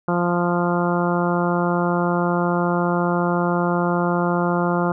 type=harmonic tone; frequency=174.61 Hz; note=F3; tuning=in tune; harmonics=1 / 2 / 3 / 4 / 5 / 6 / 7 / 8; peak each=-21 / -24 / -26 / -27 / -28 / -29 / -29 / -30 dBFS; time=0.08-4.92 s; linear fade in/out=2 ms; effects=none